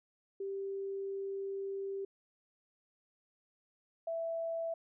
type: tone pair in turn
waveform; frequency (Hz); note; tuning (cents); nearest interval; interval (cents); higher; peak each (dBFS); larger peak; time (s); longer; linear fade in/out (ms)
sine; 392 / 661.6; G4 / E5; 0 / +6; major sixth; 906; second; -36 / -34; second; 0.4-2.05 / 4.07-4.74; first; 5
effects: none